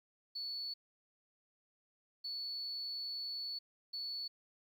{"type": "tone bursts at uneven times", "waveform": "sine", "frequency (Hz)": 4435, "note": "C#8", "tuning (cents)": 0, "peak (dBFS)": -38, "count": 3, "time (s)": [[0.35, 0.74], [2.24, 3.59], [3.93, 4.28]], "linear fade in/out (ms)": 10, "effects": ["tanh soft clip ceiling -34 dBFS", "12-bit"]}